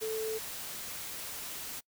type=tone in noise; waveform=sine; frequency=440 Hz; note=A4; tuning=in tune; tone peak=-32 dBFS; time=0.01-0.39 s; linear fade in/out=20 ms; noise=white; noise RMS=-41 dBFS; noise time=0-1.81 s; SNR=+6 dB; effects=noise-tail reverb RT60 0.1 s tail -25 dB re dry